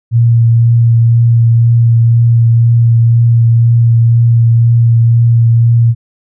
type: tone with vibrato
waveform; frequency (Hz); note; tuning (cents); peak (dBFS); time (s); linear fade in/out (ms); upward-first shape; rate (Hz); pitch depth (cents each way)
sine; 116.54; A#2; 0; -4; 0.11-5.95; 50; triangle; 2; 16
effects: none